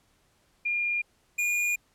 sine / square tone pair in turn, 2412 / 2430 Hz, D7 / D#7, +46 / -42 cents, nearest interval unison, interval 12 cents, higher second, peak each -25 dBFS, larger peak neither, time 0.65-1.02 / 1.38-1.76 s, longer second, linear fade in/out 10 ms, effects pink hiss -67 dBFS RMS until 1.94 s + low-pass 12000 Hz 12 dB/octave

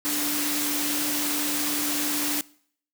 sine tone in noise, 294.4 Hz, D4, 4 cents sharp, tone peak -30 dBFS, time 0.05-2.41 s, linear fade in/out 0 ms, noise white, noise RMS -27 dBFS, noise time 0.05-2.41 s, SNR -6 dB, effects noise-tail reverb RT60 0.6 s tail -22 dB re dry + high-pass 150 Hz 12 dB/octave

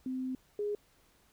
sine tone pair in turn, 258.3 / 414 Hz, C4 / G#4, -22 / -5 cents, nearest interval minor sixth, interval 817 cents, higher second, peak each -33 / -31 dBFS, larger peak second, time 0.06-0.35 / 0.59-0.75 s, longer first, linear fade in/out 2 ms, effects pink hiss -67 dBFS RMS until 1.32 s

